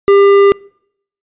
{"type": "tone with tanh clipping", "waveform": "sine", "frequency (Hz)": 399, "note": "G4", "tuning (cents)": 31, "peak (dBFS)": -6, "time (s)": [0.08, 0.52], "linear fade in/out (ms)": 0, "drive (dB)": 12, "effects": ["noise-tail reverb RT60 0.7 s tail -26 dB re dry", "resampled to 8000 Hz"]}